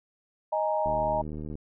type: chord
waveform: sine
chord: D# suspended fourth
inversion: none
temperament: equal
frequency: 622.3 / 830.6 / 932.3 Hz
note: D#5 / G#5 / A#5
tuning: 0 / 0 / 0 cents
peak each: -27 / -30 / -30 dBFS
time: 0.52-1.22 s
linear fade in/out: 10 ms
type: click train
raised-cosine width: 3 ms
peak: -25 dBFS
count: 54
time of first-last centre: 0.86-1.554 s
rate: 76.4 Hz
effects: none